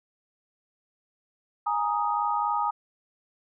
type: chord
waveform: sine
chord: Ab suspended second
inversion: none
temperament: just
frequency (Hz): 830.6 / 934.4 / 1245.9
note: Ab5 / Bb5 / Eb6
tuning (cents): 0 / +4 / +2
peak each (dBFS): -28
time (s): 1.66-2.71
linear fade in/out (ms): 10
effects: none